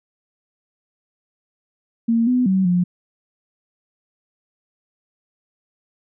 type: tone with pitch steps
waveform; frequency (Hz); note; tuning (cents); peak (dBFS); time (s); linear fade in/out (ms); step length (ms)
sine; 230 / 250.1 / 189.7 / 177.8; A#3 / B3 / F#3 / F3; -23 / +22 / +43 / +31; -14; 2.08-2.84; 10; 190
effects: none